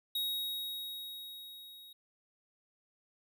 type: tone with level ramp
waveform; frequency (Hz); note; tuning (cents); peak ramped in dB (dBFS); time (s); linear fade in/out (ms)
square; 3780; A#7; +23; -32 to -52; 0.15-1.93; 5
effects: none